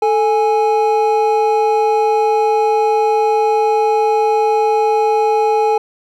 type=tone pair together; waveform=triangle; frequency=440 / 830.6 Hz; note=A4 / G#5; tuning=0 / 0 cents; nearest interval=major seventh; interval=1100 cents; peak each=-12 dBFS; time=0.02-5.78 s; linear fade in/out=5 ms; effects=none